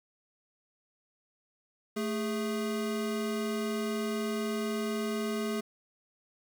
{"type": "tone pair together", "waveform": "square", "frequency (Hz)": [220, 412], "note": ["A3", "G#4"], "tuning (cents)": [0, -14], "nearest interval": "major seventh", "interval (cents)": 1086, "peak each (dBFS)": [-33, -35], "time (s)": [1.96, 5.61], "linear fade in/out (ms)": 10, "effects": ["10-bit"]}